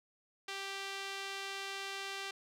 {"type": "tone with band-pass filter", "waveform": "sawtooth", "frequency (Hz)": 392, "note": "G4", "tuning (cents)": 0, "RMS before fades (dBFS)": -42, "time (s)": [0.48, 2.31], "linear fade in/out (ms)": 5, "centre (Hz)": 3200, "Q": 0.88, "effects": []}